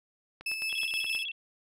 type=click train; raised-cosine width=0.3 ms; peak=-28 dBFS; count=8; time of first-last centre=0.41-1.15 s; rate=9.46 Hz
type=tone with tremolo; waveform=35% pulse; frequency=2618 Hz; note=E7; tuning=13 cents flat; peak=-28 dBFS; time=0.46-1.24 s; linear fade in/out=5 ms; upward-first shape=square; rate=6.3 Hz; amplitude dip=40%
type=tone with vibrato; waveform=sine; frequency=3000 Hz; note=F#7; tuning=23 cents sharp; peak=-33 dBFS; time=0.69-1.32 s; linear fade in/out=10 ms; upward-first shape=square; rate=16 Hz; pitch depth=190 cents each way
effects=low-pass 12000 Hz 12 dB/octave